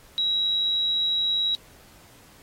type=tone; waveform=sine; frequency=3867 Hz; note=B7; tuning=37 cents flat; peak=-21 dBFS; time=0.18-1.55 s; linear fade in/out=0 ms; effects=pink hiss -53 dBFS RMS until 2.42 s + AAC 48 kbps